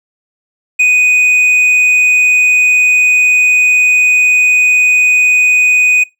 triangle tone with hard clipping, 2489 Hz, D#7, in tune, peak -7 dBFS, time 0.79-6.04 s, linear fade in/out 10 ms, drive 7 dB, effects noise-tail reverb RT60 0.2 s tail -22 dB re dry

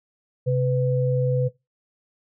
sine tone pair together, 131.67 / 500 Hz, C3 / B4, +11 / +21 cents, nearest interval octave + major seventh, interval 2310 cents, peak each -20 / -23 dBFS, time 0.46-1.49 s, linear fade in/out 20 ms, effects noise-tail reverb RT60 0.2 s tail -18 dB re dry

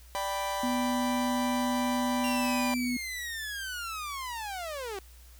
40% pulse chord, G major, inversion second, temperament equal, 587.3 / 784 / 987.8 Hz, D5 / G5 / B5, 0 / 0 / 0 cents, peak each -35 / -35 / -32 dBFS, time 0.15-2.74 s, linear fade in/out 0 ms
sine tone, 246.9 Hz, B3, in tune, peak -28 dBFS, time 0.63-2.97 s, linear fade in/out 5 ms
sawtooth linear sweep, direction down, 2794 to 370 Hz, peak -31 dBFS, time 2.24-4.99 s, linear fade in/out 2 ms
effects added 60 Hz sine -50 dBFS peak until 5.39 s + white hiss -58 dBFS RMS until 5.39 s

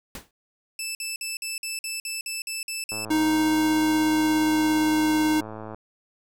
pink noise with exponential decay, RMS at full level -33 dBFS, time 0.15-0.31 s, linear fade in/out 2 ms, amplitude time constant 33 ms
15% pulse tone bursts, 2637 Hz, E7, in tune, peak -22 dBFS, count 11, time 0.79-3.05 s, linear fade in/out 2 ms, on 160 ms, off 50 ms
click train, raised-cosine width 1 ms, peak -23 dBFS, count 309, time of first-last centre 2.92-5.746 s, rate 109 Hz
square tone with pitch glide, 311.1 to 308.6 Hz, D#4 to D#4, 0 to -14 cents, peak -20 dBFS, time 3.1-5.41 s, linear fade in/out 10 ms, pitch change -14 cents, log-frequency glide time 3.33-5.19 s
effects none

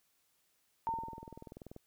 sine tone with exponential decay, 910 Hz, A#5, 42 cents flat, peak -30 dBFS, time 0.87-1.52 s, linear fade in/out 0 ms, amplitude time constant 140 ms
click train, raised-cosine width 2 ms, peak -34 dBFS, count 19, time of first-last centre 0.89-1.764 s, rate 20.6 Hz
effects white hiss -75 dBFS RMS until 1.86 s

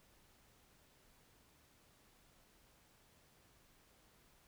silence, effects pink hiss -69 dBFS RMS until 4.47 s

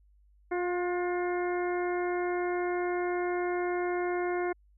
harmonic tone with a mistuned harmonic, 354.6 Hz, F4, 26 cents sharp, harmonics 1 / 2 / 3 / 4 / 5 / 6, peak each -29 / -35 / -41 / -41 / -44 / -42 dBFS, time 0.51-4.53 s, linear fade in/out 10 ms, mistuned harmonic 4, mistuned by +28 cents, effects added 50 Hz sine -59 dBFS peak until 4.77 s

